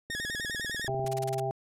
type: click train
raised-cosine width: 2 ms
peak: -28 dBFS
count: 20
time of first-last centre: 0.1-1.045 s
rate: 20.1 Hz
type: tone with vibrato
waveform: sawtooth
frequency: 1760 Hz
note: A6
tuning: in tune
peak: -29 dBFS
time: 0.1-0.88 s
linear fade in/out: 5 ms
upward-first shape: square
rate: 9.8 Hz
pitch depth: 77 cents each way
type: harmonic tone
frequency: 132.3 Hz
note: C3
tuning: 20 cents sharp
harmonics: 1 / 3 / 5 / 6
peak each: -34 / -34 / -34 / -34 dBFS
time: 0.88-1.51 s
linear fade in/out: 0 ms
type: noise bursts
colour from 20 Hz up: white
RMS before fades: -39 dBFS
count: 7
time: 1.06-1.401 s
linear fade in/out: 5 ms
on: 23 ms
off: 30 ms
effects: low-pass 11000 Hz 12 dB/octave